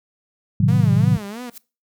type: chord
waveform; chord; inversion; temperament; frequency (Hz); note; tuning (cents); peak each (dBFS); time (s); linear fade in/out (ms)
sine; A diminished seventh; none; equal; 110 / 130.81 / 155.56 / 185; A2 / C3 / Eb3 / Gb3; 0 / 0 / 0 / 0; -18; 0.6-1.17; 5
type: tone with vibrato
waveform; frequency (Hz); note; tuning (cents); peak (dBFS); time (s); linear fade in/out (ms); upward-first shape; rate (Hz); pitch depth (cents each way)
sawtooth; 223.1; A3; +24; -26; 0.68-1.5; 5; sine; 3; 200
type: noise with exponential growth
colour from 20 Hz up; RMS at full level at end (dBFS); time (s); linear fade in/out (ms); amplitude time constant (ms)
blue; -32; 1.47-1.58; 5; 22
effects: noise-tail reverb RT60 0.3 s tail -20 dB re dry